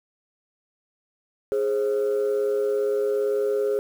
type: tone pair together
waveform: sine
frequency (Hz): 415.4 / 533.1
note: G#4 / C5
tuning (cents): 0 / +32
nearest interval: major third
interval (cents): 432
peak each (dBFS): -20 / -25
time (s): 1.52-3.79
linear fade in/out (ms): 0
effects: tanh soft clip ceiling -17 dBFS + 8-bit